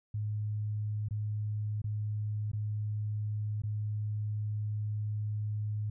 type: tone with dropouts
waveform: sine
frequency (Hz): 105.7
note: G#2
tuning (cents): +31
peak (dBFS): -31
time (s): 0.14-5.9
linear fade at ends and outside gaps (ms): 5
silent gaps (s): 1.086-1.108 / 1.818-1.841 / 2.517-2.532 / 3.62-3.635
effects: none